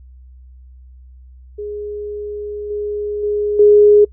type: tone with level steps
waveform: sine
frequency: 415.5 Hz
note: G#4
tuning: 1 cent sharp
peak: -23 / -19 / -15 / -5 dBFS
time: 1.58-4.05 s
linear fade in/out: 10 ms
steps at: 2.7 / 3.23 / 3.59 s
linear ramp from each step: 5 ms
effects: noise-tail reverb RT60 0.1 s tail -25 dB re dry + added 63 Hz sine -38 dBFS peak until 4.12 s